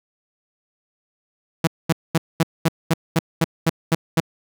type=tone bursts; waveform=sawtooth; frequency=163.6 Hz; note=E3; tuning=13 cents flat; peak=-10 dBFS; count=11; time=1.64-4.203 s; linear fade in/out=5 ms; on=33 ms; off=220 ms; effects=none